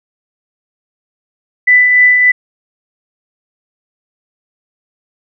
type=tone with tremolo; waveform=sine; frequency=1990 Hz; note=B6; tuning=13 cents sharp; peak=-3 dBFS; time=1.67-2.32 s; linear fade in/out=10 ms; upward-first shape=triangle; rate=3.4 Hz; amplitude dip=40%; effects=none